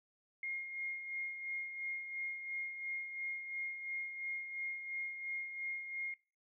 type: tone with tremolo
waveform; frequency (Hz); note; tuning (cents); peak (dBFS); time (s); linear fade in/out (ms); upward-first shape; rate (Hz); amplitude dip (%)
sine; 2137; C7; +36; -36; 0.43-6.14; 2; sine; 2.9; 55
effects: noise-tail reverb RT60 0.4 s tail -23 dB re dry